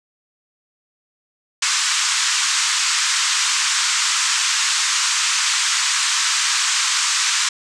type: band-pass noise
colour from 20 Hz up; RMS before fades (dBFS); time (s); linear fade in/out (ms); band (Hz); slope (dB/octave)
white; -19; 1.62-7.49; 5; 1000 to 8000; 48
effects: none